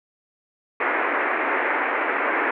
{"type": "band-pass noise", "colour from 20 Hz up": "white", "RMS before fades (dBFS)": -23, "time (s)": [0.8, 2.51], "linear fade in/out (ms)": 5, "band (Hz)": [280, 2200], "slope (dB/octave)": 48, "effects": []}